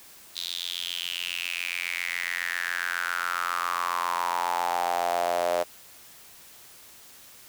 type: tone with high-pass filter sweep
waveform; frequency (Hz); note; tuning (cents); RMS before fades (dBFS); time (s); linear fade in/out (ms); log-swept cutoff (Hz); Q
sawtooth; 87.31; F2; 0; -29; 0.35-5.64; 20; 3900 to 590; 6.3
effects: white hiss -50 dBFS RMS until 7.48 s